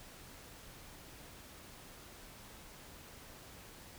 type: silence
effects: pink hiss -54 dBFS RMS until 3.98 s